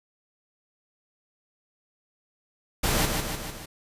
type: noise with echo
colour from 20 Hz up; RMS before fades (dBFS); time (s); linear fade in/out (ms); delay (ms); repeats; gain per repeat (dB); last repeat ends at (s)
pink; -24; 2.83-3.06; 10; 150; 4; -4; 3.66
effects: resampled to 32000 Hz